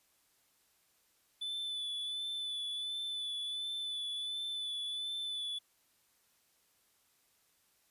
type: tone with vibrato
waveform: triangle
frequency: 3486 Hz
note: A7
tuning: 17 cents flat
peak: -35 dBFS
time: 1.41-5.59 s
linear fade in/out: 10 ms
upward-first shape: sine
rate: 1.4 Hz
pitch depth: 26 cents each way
effects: white hiss -72 dBFS RMS until 7.9 s + resampled to 32000 Hz